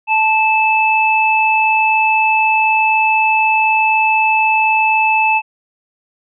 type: tone pair together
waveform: sine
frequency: 876 / 2623 Hz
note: A5 / E7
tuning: -8 / -9 cents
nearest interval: octave + perfect fifth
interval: 1899 cents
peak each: -13 dBFS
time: 0.07-5.42 s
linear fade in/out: 50 ms
effects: none